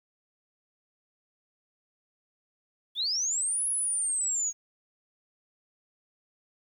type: linear two-way sweep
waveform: sine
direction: up then down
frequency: 3332 to 10580 to 6550 Hz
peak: -26 dBFS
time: 2.95-4.53 s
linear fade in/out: 50 ms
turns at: 3.67 s
effects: 10-bit